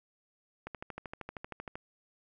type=click train; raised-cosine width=0.5 ms; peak=-25 dBFS; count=15; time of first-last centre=0.67-1.755 s; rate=12.9 Hz; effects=none